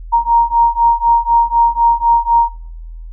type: beating tone pair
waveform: sine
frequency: 932.3 / 936.3 Hz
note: A#5 / A#5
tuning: 0 / +7 cents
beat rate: 4 Hz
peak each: -12 dBFS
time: 0.12-2.5 s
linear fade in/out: 20 ms
effects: noise-tail reverb RT60 1.0 s tail -26 dB re dry + added 41 Hz sine -27 dBFS peak until 3.12 s